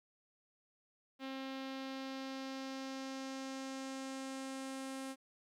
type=tone with low-pass filter sweep; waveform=sawtooth; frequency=266.8 Hz; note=C4; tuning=34 cents sharp; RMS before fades=-44 dBFS; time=1.19-5.16 s; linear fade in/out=50 ms; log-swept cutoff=3600 to 10000 Hz; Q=1.7; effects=12-bit